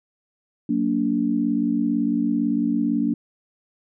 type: chord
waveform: sine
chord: Gb augmented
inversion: none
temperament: just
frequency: 185 / 231.2 / 289.1 Hz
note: Gb3 / Bb3 / D4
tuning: 0 / -14 / -27 cents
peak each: -28 / -22 / -22 dBFS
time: 0.69-3.14 s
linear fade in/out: 5 ms
effects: none